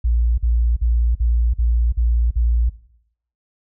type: tone bursts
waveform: sine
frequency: 58.27 Hz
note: A#1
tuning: in tune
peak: -14 dBFS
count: 7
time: 0.04-2.696 s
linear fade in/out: 10 ms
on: 340 ms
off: 46 ms
effects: noise-tail reverb RT60 0.7 s tail -17 dB re dry